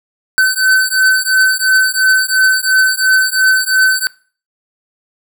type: beating tone pair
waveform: square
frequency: 1524 / 1526.9 Hz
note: G6 / G6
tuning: -49 / -46 cents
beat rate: 2.9 Hz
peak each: -13 dBFS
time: 0.38-4.07 s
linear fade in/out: 0 ms
effects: noise-tail reverb RT60 0.4 s tail -21 dB re dry